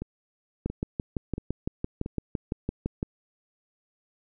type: two click trains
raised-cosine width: 3 ms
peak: -15 / -20 dBFS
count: 15 / 4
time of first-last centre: 0.66-3.029 / 0.02-2.061 s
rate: 5.91 / 1.47 Hz
effects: none